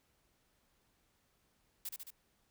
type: noise with echo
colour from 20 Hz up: blue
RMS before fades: -41 dBFS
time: 1.85-1.89 s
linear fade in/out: 5 ms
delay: 72 ms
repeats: 3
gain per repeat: -3 dB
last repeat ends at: 2.106 s
effects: pink hiss -75 dBFS RMS until 2.5 s